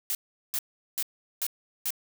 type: noise bursts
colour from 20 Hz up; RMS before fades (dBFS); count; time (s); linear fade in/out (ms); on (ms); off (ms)
blue; -29; 5; 0.1-1.905; 0; 49; 390
effects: none